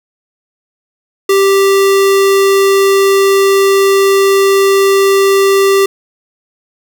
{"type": "tone", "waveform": "square", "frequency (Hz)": 392, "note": "G4", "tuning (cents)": 0, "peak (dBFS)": -7, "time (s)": [1.29, 5.86], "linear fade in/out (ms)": 5, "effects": []}